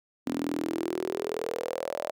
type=tone with high-pass filter sweep; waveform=sawtooth; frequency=41.12 Hz; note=E1; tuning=4 cents flat; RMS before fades=-32 dBFS; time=0.26-2.11 s; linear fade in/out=10 ms; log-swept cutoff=260 to 610 Hz; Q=6.9; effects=none